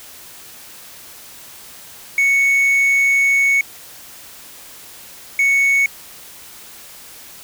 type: tone pair in turn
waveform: triangle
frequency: 2217 / 2217 Hz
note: C#7 / C#7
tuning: 0 / 0 cents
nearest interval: unison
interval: 0 cents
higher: neither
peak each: -10 dBFS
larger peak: neither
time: 2.18-3.61 / 5.39-5.86 s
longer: first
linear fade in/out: 2 ms
effects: white hiss -39 dBFS RMS until 7.43 s